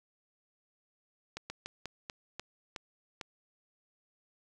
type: slowing click train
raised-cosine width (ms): 0.2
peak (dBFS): -22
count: 8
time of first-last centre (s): 1.37-3.212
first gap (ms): 130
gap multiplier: 1.23
effects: none